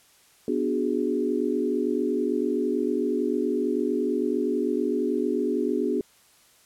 sine chord, G# half-diminished seventh, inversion first, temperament equal with one note detuned, 246.9 / 293.7 / 366.4 / 415.3 Hz, B3 / D4 / F#4 / G#4, 0 / 0 / -17 / 0 cents, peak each -28 dBFS, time 0.48-6.01 s, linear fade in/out 2 ms, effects white hiss -58 dBFS RMS until 6.65 s + low-pass 12000 Hz 12 dB/octave

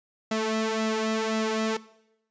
sawtooth tone with flanger, 220 Hz, A3, in tune, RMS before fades -27 dBFS, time 0.31-1.77 s, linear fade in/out 5 ms, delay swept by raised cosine 1.5 to 3 ms, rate 1.9 Hz, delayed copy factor +0.8, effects noise-tail reverb RT60 0.8 s tail -19 dB re dry + resampled to 16000 Hz

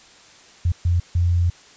sine tone bursts at uneven times, 87 Hz, F2, 6 cents flat, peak -15 dBFS, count 3, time 0.65-0.72 / 0.85-1 / 1.15-1.5 s, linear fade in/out 5 ms, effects white hiss -48 dBFS RMS until 1.76 s + resampled to 16000 Hz

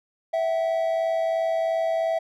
triangle tone pair together, 657 / 759.9 Hz, E5 / F#5, -6 / +46 cents, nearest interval minor third, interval 252 cents, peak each -20 / -28 dBFS, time 0.33-2.19 s, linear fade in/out 10 ms, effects none

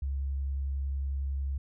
sine tone with vibrato, 68.5 Hz, C#2, 20 cents flat, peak -29 dBFS, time 0.02-1.58 s, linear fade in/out 5 ms, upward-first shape triangle, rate 11 Hz, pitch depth 12 cents each way, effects none

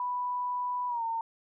sine tone with pitch glide, 987.8 to 911.1 Hz, B5 to A#5, 0 to -40 cents, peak -29 dBFS, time 0-1.21 s, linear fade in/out 2 ms, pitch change -140 cents, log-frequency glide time 0.88-1.03 s, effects none

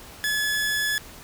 sawtooth tone, 1709 Hz, G#6, 49 cents sharp, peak -19 dBFS, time 0.24-0.98 s, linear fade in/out 0 ms, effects pink hiss -44 dBFS RMS until 1.23 s

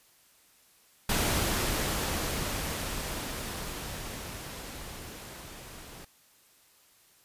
pink noise with level ramp, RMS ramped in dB -27 to -47 dBFS, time 1.09-6.05 s, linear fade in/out 5 ms, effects white hiss -62 dBFS RMS until 7.24 s + resampled to 32000 Hz

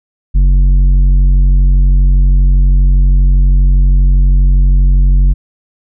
sine tone with tanh clipping, 46.25 Hz, F#1, in tune, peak -6 dBFS, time 0.34-5.34 s, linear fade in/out 20 ms, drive 8 dB, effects none

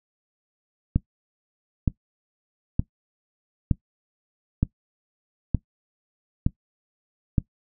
click train, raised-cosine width 5 ms, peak -7 dBFS, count 8, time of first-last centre 0.96-7.382 s, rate 1.09 Hz, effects noise-tail reverb RT60 0.1 s tail -19 dB re dry

